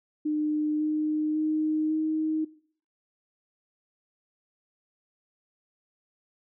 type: tone with pitch steps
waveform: sine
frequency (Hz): 303.1 / 306.4 / 309.8 / 313.2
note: D#4 / D#4 / D#4 / D#4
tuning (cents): -45 / -27 / -7 / +11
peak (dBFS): -24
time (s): 0.25-2.45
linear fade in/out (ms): 10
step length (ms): 550
effects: noise-tail reverb RT60 0.5 s tail -19 dB re dry